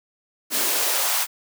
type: noise with high-pass filter sweep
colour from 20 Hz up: white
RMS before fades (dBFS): -22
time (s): 0.5-1.27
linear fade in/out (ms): 50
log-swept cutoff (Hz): 230 to 1000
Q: 1.6
effects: none